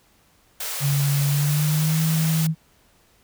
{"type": "high-pass noise", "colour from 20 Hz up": "white", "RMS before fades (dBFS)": -29, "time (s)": [0.6, 2.47], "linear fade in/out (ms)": 5, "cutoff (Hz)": 420, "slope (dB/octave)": 96}
{"type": "tone with pitch glide", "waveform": "sine", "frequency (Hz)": [141.4, 159.64], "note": ["C#3", "D#3"], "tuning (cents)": [35, 45], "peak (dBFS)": -18, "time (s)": [0.8, 2.55], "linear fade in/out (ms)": 50, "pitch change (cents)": 210, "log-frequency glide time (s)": [1.25, 2]}
{"effects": ["pink hiss -59 dBFS RMS until 3.23 s"]}